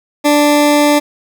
20% pulse tone, 293.7 Hz, D4, in tune, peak -3 dBFS, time 0.24-1 s, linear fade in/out 20 ms, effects none

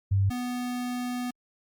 sine / square tone pair in turn, 98 / 246.9 Hz, G2 / B3, 0 / 0 cents, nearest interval octave + major third, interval 1600 cents, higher second, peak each -20 / -30 dBFS, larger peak first, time 0.11-0.3 / 0.3-1.31 s, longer second, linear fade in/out 10 ms, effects Opus 48 kbps

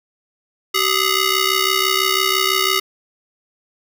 10% pulse ring-modulated tone, 830 Hz, G#5, 1 cent flat, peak -4 dBFS, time 0.74-2.8 s, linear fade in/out 10 ms, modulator 448 Hz, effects none

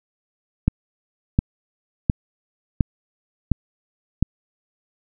click train, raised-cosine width 5 ms, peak -3 dBFS, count 6, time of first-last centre 0.68-4.226 s, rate 1.41 Hz, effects none

